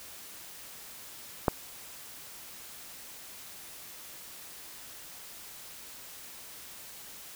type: click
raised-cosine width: 1 ms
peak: -8 dBFS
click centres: 1.482 s
effects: white hiss -47 dBFS RMS until 7.35 s